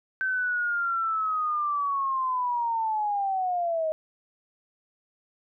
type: linear sweep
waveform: sine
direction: down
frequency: 1545 to 621 Hz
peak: -24 dBFS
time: 0.21-3.92 s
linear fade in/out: 0 ms
effects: none